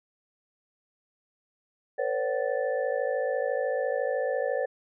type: tone cluster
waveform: sine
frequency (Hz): 462 / 514 / 568 / 750 / 1753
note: A#4 / C5 / C#5 / F#5 / A6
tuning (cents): -16 / -31 / +42 / +23 / -7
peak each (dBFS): -33 / -29 / -30 / -36 / -38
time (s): 1.98-4.66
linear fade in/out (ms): 10
effects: none